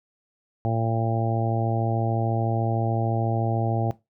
harmonic tone, 113.7 Hz, A#2, 43 cents flat, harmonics 1 / 2 / 3 / 4 / 5 / 6 / 7, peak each -24 / -31 / -32 / -34 / -34 / -32 / -31 dBFS, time 0.65-3.91 s, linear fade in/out 0 ms, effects noise-tail reverb RT60 0.2 s tail -17 dB re dry

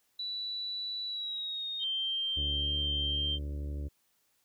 sine tone with pitch glide, 3951 to 3708 Hz, B7 to A#7, 0 to -10 cents, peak -34 dBFS, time 0.19-1.84 s, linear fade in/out 5 ms, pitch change -110 cents, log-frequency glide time 1.06-1.66 s
sine tone, 3151 Hz, G7, 8 cents sharp, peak -30 dBFS, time 1.79-3.39 s, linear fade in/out 50 ms
harmonic tone, 72.3 Hz, D2, 27 cents flat, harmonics 1 / 2 / 3 / 4 / 5 / 6 / 7 / 8, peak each -34 / -46 / -55 / -47 / -53 / -57 / -58 / -57 dBFS, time 2.36-3.89 s, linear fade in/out 20 ms
effects white hiss -73 dBFS RMS until 4.44 s

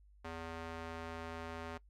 square tone with band-pass filter, 82.4 Hz, E2, in tune, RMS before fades -45 dBFS, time 0.24-1.78 s, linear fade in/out 10 ms, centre 1100 Hz, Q 0.59, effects noise-tail reverb RT60 0.1 s tail -21 dB re dry + added 50 Hz sine -60 dBFS peak until 1.89 s

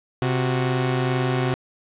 sawtooth tone pair together, 130 / 367.7 Hz, C3 / F#4, -11 / -11 cents, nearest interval octave + tritone, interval 1800 cents, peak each -17 / -22 dBFS, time 0.22-1.54 s, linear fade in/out 0 ms, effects resampled to 8000 Hz + 8-bit

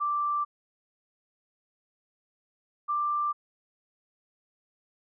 sine tone pair in turn, 1174.7 / 1181.4 Hz, D6 / D6, 0 / +10 cents, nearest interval unison, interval 10 cents, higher second, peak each -25 dBFS, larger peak neither, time 0-0.45 / 2.88-3.33 s, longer neither, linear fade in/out 20 ms, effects none

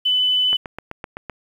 sine tone, 3004 Hz, F#7, 26 cents sharp, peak -15 dBFS, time 0.05-0.57 s, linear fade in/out 10 ms
click train, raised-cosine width 0.5 ms, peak -15 dBFS, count 7, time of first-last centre 0.53-1.297 s, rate 7.82 Hz
effects 8-bit

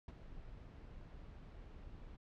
brown noise with ADSR envelope, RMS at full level -44 dBFS, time 0.08-2.17 s, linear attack 4 ms, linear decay 31 ms, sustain -9 dB, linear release 17 ms, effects low-pass 4000 Hz 12 dB/octave

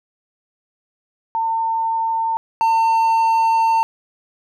sine / triangle tone pair in turn, 903 / 903 Hz, A5 / A5, +45 / +45 cents, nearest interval unison, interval 0 cents, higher neither, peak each -17 / -11 dBFS, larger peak second, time 1.35-2.37 / 2.61-3.83 s, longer second, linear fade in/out 0 ms, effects none

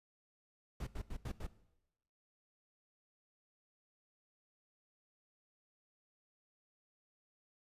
brown noise bursts, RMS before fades -41 dBFS, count 5, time 0.8-1.468 s, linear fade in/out 5 ms, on 68 ms, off 82 ms, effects noise-tail reverb RT60 0.9 s tail -17 dB re dry + resampled to 32000 Hz

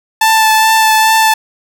sawtooth tone with vibrato, 880 Hz, A5, in tune, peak -3 dBFS, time 0.21-1.34 s, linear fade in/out 5 ms, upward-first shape triangle, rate 2.4 Hz, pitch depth 16 cents each way, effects none

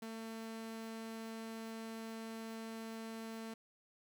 sawtooth tone, 224.4 Hz, A3, 34 cents sharp, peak -40 dBFS, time 0.02-3.54 s, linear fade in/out 5 ms, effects 11-bit

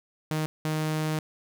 sawtooth tone bursts at uneven times, 155.56 Hz, D#3, in tune, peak -22 dBFS, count 2, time 0.31-0.46 / 0.65-1.19 s, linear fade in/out 0 ms, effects none

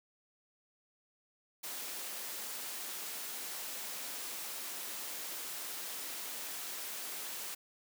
white high-pass noise, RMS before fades -42 dBFS, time 1.63-7.55 s, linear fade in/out 10 ms, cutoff 250 Hz, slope 12 dB/octave, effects none

